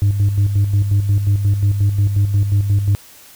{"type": "tone with tremolo", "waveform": "sine", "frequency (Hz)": 100.8, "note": "G2", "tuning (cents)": 49, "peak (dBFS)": -8, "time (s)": [0.02, 2.95], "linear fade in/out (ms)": 0, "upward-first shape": "square", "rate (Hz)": 5.6, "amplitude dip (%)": 60, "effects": ["tanh soft clip ceiling -9 dBFS", "white hiss -43 dBFS RMS until 3.35 s"]}